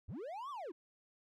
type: linear two-way sweep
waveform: triangle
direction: up then down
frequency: 53.9 to 1185 to 289.1 Hz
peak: -40 dBFS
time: 0.08-0.72 s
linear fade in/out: 10 ms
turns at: 0.5 s
effects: none